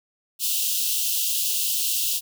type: high-pass noise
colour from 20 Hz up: white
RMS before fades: -24 dBFS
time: 0.39-2.21 s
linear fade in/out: 50 ms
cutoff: 2700 Hz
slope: 96 dB/octave
effects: none